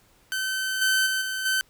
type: tone with level steps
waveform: sawtooth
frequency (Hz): 1534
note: G6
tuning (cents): -38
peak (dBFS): -22 / -16 / -20 / -24 / -18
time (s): 0.32-1.61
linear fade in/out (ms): 0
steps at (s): 0.81 / 1.06 / 1.21 / 1.45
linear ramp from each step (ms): 10
effects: pink hiss -60 dBFS RMS until 1.69 s